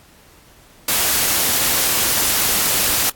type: noise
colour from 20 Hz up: white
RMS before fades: -17 dBFS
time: 0.88-3.1 s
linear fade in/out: 5 ms
effects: pink hiss -49 dBFS RMS until 3.15 s + AAC 64 kbps